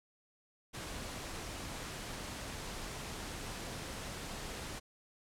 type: noise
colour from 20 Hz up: pink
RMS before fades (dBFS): -43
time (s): 0.73-4.8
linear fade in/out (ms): 20
effects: low-pass 10000 Hz 12 dB/octave